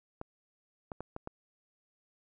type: clicks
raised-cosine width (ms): 1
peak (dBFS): -25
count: 5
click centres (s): 0.214 / 0.918 / 1.006 / 1.164 / 1.274
effects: none